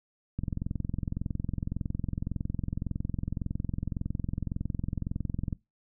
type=click train; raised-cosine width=5 ms; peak=-19 dBFS; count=113; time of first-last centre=0.39-5.528 s; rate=21.8 Hz; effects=noise-tail reverb RT60 0.2 s tail -21 dB re dry